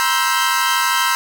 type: chord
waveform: sawtooth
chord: C dominant seventh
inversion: third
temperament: equal with one note detuned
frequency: 954.1 / 1046.5 / 1318.5 / 1568 Hz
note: Bb5 / C6 / E6 / G6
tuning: +40 / 0 / 0 / 0 cents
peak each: -17 dBFS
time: 0-1.15 s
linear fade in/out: 0 ms
effects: none